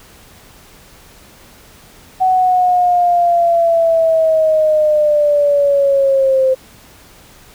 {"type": "linear sweep", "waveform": "sine", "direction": "down", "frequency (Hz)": [750, 520], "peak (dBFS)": -9, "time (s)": [2.2, 6.55], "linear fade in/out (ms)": 20, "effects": ["pink hiss -43 dBFS RMS until 7.54 s"]}